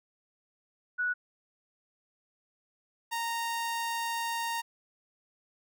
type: tone pair in turn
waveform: sine / sawtooth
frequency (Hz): 1471 / 926.7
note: F#6 / A#5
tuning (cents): -11 / -10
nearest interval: minor sixth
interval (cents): 799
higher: first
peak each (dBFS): -27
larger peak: neither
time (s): 0.98-1.14 / 3.11-4.62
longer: second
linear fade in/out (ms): 20
effects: none